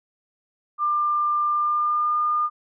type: tone with pitch glide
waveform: sine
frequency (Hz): 1194 to 1212.1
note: D6 to D#6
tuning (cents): +28 to -46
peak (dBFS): -19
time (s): 0.78-2.5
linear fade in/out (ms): 50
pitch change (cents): +26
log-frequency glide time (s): 1.5-2.2
effects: none